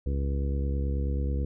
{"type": "harmonic tone", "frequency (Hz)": 69.3, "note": "C#2", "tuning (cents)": 0, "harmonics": [1, 2, 3, 4, 5, 6, 7], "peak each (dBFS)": [-26, -35, -39, -40, -43, -45, -41], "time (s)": [0.06, 1.45], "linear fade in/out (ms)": 5, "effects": []}